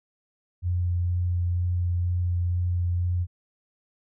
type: tone with vibrato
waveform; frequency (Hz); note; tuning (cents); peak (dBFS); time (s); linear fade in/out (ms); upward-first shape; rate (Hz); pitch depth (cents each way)
sine; 88.3; F2; +20; -22; 0.62-3.27; 50; sine; 2.1; 11
effects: none